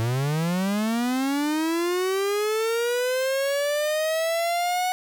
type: linear sweep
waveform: 45% pulse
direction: up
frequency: 110.1 to 740 Hz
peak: -22 dBFS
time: 0-4.92 s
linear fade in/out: 0 ms
effects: none